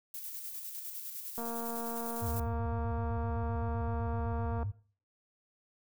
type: noise with tremolo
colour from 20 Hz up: violet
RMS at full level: -41 dBFS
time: 0.14-2.4 s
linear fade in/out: 5 ms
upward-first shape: square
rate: 9.9 Hz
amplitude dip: 35%
type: click train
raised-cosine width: 1 ms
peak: -27 dBFS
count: 755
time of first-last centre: 1.38-4.63 s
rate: 232 Hz
type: tone with vibrato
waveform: sine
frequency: 87.31 Hz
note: F2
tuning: in tune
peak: -33 dBFS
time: 2.21-4.72 s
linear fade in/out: 20 ms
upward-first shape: square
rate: 7.8 Hz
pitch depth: 280 cents each way
effects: noise-tail reverb RT60 0.4 s tail -17 dB re dry